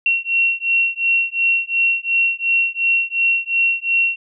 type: beating tone pair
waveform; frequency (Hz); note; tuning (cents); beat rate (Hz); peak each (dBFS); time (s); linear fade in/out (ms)
sine; 2729 / 2731.8; F7 / F7; -41 / -39; 2.8; -18; 0.06-4.16; 2
effects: none